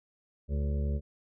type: harmonic tone with a mistuned harmonic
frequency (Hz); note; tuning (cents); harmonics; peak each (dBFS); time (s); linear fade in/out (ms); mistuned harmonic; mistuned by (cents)
72.2; D2; -29; 1 / 2 / 3 / 5 / 6 / 7 / 8; -28 / -37 / -39 / -47 / -45 / -51 / -47; 0.48-1.01; 50; 8; -25
effects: none